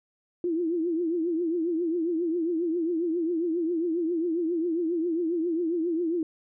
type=tone with vibrato; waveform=sine; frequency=336 Hz; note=E4; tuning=33 cents sharp; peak=-24 dBFS; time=0.44-6.23 s; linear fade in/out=2 ms; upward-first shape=triangle; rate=7.4 Hz; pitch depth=130 cents each way; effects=none